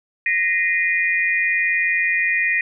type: tone cluster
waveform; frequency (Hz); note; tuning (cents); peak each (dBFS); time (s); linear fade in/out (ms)
sine; 1865 / 2044 / 2443; A#6 / C7 / D#7; 0 / -41 / -32; -19 / -24 / -21; 0.26-2.61; 2
effects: none